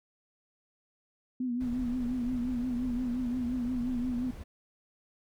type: tone with vibrato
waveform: sine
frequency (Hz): 246.9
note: B3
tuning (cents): 0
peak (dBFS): -29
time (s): 1.4-4.31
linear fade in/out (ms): 5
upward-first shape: triangle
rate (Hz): 5.7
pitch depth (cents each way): 78
type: noise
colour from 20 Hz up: brown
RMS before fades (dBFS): -42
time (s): 1.6-4.44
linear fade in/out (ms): 10
effects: none

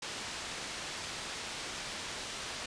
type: low-pass noise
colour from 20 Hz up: white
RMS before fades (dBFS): -41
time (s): 0.02-2.66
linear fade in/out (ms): 5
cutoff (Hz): 5200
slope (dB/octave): 12
effects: resampled to 22050 Hz

